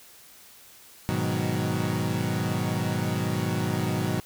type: chord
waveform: 30% pulse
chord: G# minor seventh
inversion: none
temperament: equal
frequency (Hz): 103.83 / 123.47 / 155.56 / 185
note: G#2 / B2 / D#3 / F#3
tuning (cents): 0 / 0 / 0 / 0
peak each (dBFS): -28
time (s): 1.09-4.2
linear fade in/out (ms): 0
effects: white hiss -51 dBFS RMS until 4.25 s